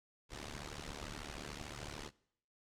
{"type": "noise with amplitude modulation", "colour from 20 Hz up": "pink", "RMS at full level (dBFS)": -42, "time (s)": [0.29, 2.11], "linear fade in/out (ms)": 50, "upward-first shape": "sine", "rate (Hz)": 73.5, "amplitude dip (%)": 95, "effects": ["noise-tail reverb RT60 0.7 s tail -23 dB re dry", "low-pass 7000 Hz 12 dB/octave"]}